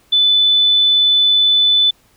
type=tone; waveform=sine; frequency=3499 Hz; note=A7; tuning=10 cents flat; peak=-9 dBFS; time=0.12-1.91 s; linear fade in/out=10 ms; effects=pink hiss -54 dBFS RMS until 2.16 s